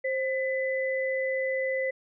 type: tone pair together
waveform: sine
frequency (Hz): 527 / 2004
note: C5 / B6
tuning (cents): +12 / +25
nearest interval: octave + major seventh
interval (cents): 2313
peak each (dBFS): -27 / -31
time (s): 0.04-1.91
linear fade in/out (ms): 10
effects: none